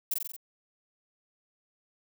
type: noise with echo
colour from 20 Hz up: violet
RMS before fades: -28 dBFS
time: 0.11-0.14 s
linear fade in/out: 5 ms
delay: 45 ms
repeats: 5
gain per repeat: -3 dB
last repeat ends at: 0.365 s
effects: none